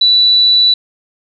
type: tone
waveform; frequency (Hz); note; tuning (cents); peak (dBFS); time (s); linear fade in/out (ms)
sine; 3957; B7; +3; -6; 0.01-0.74; 5
effects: none